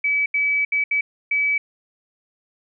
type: tone bursts at uneven times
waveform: sine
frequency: 2290 Hz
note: D7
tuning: 44 cents flat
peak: -17 dBFS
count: 5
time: 0.04-0.26 / 0.34-0.65 / 0.72-0.84 / 0.91-1.01 / 1.31-1.58 s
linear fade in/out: 5 ms
effects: none